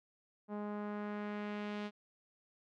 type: tone with low-pass filter sweep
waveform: sawtooth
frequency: 207.7 Hz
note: G#3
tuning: in tune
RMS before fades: -41 dBFS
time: 0.48-1.91 s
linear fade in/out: 50 ms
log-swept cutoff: 950 to 3500 Hz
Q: 1.2
effects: none